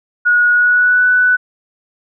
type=tone with pitch glide; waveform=sine; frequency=1452 to 1490.2 Hz; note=F#6 to F#6; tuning=-33 to +12 cents; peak=-8 dBFS; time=0.25-1.37 s; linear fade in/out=20 ms; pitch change=+45 cents; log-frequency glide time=0.52-1.07 s; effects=none